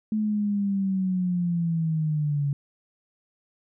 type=linear sweep; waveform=sine; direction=down; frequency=216.8 to 140 Hz; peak=-22 dBFS; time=0.12-2.53 s; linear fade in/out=2 ms; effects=none